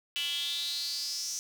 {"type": "tone with high-pass filter sweep", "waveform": "square", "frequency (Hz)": 155.8, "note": "D#3", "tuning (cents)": 3, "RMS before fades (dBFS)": -34, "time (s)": [0.16, 1.39], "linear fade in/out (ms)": 0, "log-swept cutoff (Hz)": [2900, 6000], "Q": 7.5, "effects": ["9-bit"]}